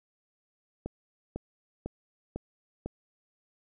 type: click train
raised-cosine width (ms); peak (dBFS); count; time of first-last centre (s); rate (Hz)
2; -21; 5; 0.86-2.86; 2
effects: none